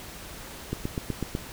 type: click train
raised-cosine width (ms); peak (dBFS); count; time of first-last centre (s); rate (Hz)
3; -15; 6; 0.73-1.351; 8.05
effects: pink hiss -42 dBFS RMS until 1.52 s